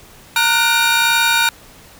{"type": "tone cluster", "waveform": "45% pulse", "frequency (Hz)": [921, 1433, 1495, 2385, 3744], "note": ["A#5", "F6", "F#6", "D7", "A#7"], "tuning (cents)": [-21, 44, 17, 26, 7], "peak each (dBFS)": -19, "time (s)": [0.36, 1.49], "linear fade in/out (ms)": 2, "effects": ["pink hiss -43 dBFS RMS until 1.99 s"]}